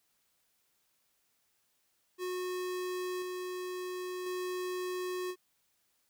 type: tone with tremolo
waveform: square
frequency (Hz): 364.4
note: F#4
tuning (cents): -26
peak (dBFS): -35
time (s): 2.18-5.36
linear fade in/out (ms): 50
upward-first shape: square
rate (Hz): 0.48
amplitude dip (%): 25
effects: white hiss -75 dBFS RMS until 6.09 s